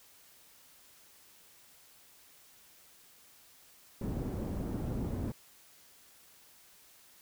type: low-pass noise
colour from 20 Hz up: white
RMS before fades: -36 dBFS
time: 4.01-5.32 s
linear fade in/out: 5 ms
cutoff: 240 Hz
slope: 12 dB/octave
effects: white hiss -60 dBFS RMS until 7.21 s